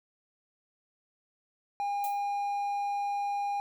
triangle tone, 810 Hz, G#5, 43 cents flat, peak -27 dBFS, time 1.8-3.6 s, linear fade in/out 0 ms
violet noise with exponential decay, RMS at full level -37 dBFS, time 2.04-2.23 s, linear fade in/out 1 ms, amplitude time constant 40 ms
effects none

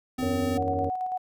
square tone, 254.8 Hz, C4, 46 cents flat, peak -28 dBFS, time 0.18-0.58 s, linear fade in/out 10 ms
click train, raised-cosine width 2 ms, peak -27 dBFS, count 57, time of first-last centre 0.19-0.883 s, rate 80.8 Hz
harmonic tone, 92.9 Hz, F#2, 7 cents sharp, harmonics 1 / 3 / 5 / 6, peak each -32 / -32 / -32 / -32 dBFS, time 0.22-0.9 s, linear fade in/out 10 ms
sine tone with tremolo, 740 Hz, F#5, in tune, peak -26 dBFS, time 0.57-1.18 s, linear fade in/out 10 ms, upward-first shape square, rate 9.1 Hz, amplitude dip 35%
effects none

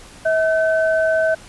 sine tone pair together, 643 / 1528.3 Hz, E5 / G6, -43 / -44 cents, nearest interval octave + minor third, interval 1499 cents, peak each -15 / -21 dBFS, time 0.25-1.35 s, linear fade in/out 10 ms, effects pink hiss -42 dBFS RMS until 1.48 s + resampled to 24000 Hz

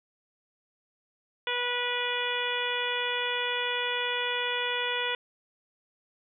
harmonic tone, 488.5 Hz, B4, 19 cents flat, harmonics 1 / 2 / 3 / 4 / 5 / 6 / 7, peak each -35 / -35 / -35 / -35 / -35 / -35 / -35 dBFS, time 1.47-5.15 s, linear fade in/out 2 ms, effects none

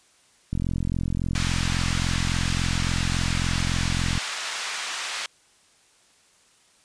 click train, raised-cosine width 5 ms, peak -14 dBFS, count 160, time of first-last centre 0.53-4.177 s, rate 43.6 Hz
pink band-pass noise, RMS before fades -31 dBFS, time 1.35-5.26 s, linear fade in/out 2 ms, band 1300 to 6900 Hz, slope 12 dB/octave
effects white hiss -59 dBFS RMS until 6.84 s + resampled to 22050 Hz

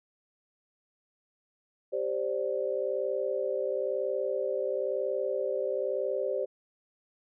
sine chord, G suspended fourth, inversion none, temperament equal with one note detuned, 392 / 526.3 / 587.3 Hz, G4 / C5 / D5, 0 / +10 / 0 cents, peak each -33 / -31 / -33 dBFS, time 1.92-6.46 s, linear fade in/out 20 ms, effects none

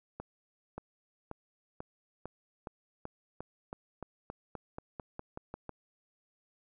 accelerating click train, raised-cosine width 1 ms, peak -26 dBFS, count 18, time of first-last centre 0.2-5.693 s, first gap 580 ms, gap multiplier 0.92, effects none

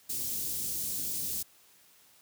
white band-stop noise, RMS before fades -34 dBFS, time 0.09-1.43 s, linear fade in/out 10 ms, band 280 to 5900 Hz, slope 12 dB/octave, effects white hiss -61 dBFS RMS until 2.21 s + high-pass 60 Hz 12 dB/octave

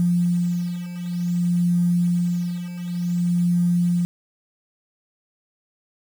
sine beating tone pair, 174.61 / 175.16 Hz, F3 / F3, 0 / +5 cents, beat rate 0.55 Hz, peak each -24 / -20 dBFS, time 0-4.05 s, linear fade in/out 0 ms, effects 7-bit

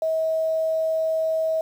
sine tone with quantisation, 641 Hz, E5, 49 cents flat, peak -20 dBFS, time 0.02-1.61 s, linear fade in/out 2 ms, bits 8, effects none

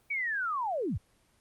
sine linear sweep, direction down, 2307 to 51.91 Hz, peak -29 dBFS, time 0.1-0.98 s, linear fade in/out 10 ms, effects pink hiss -67 dBFS RMS until 1.4 s + Opus 24 kbps

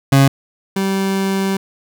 30% pulse tone pair in turn, 137 / 193.75 Hz, C#3 / G3, -20 / -20 cents, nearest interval tritone, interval 600 cents, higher second, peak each -5 / -13 dBFS, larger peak first, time 0.12-0.28 / 0.76-1.57 s, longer second, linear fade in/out 5 ms, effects none

